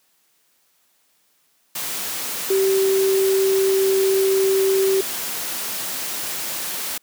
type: tone in noise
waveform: sine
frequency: 385.8 Hz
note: G4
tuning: 28 cents flat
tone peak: -15 dBFS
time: 2.5-5.01 s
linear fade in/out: 5 ms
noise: white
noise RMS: -27 dBFS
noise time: 1.75-6.98 s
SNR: +9 dB
effects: white hiss -63 dBFS RMS until 7.02 s + high-pass 150 Hz 12 dB/octave